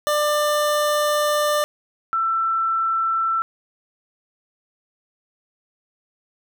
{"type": "tone pair in turn", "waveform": ["25% pulse", "sine"], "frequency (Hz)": [595, 1335.7], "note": ["D5", "E6"], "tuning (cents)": [22, 22], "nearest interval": "octave + major second", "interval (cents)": 1400, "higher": "second", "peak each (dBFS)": [-14, -18], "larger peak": "first", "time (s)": [[0.07, 1.64], [2.13, 3.42]], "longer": "first", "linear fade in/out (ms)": 0, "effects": []}